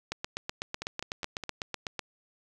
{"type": "two click trains", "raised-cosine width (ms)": 0.2, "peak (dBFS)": [-19, -15], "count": [4, 16], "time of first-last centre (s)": [[0.82, 1.437], [0.12, 1.993]], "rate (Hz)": [4.86, 8.01], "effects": []}